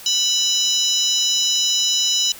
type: harmonic tone with a mistuned harmonic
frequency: 987.8 Hz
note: B5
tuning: in tune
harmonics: 3 / 4 / 5 / 6 / 7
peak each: -21 / -22 / -23 / -24 / -24 dBFS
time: 0.06-2.32 s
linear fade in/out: 2 ms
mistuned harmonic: 5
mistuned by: +75 cents
effects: white hiss -39 dBFS RMS until 2.39 s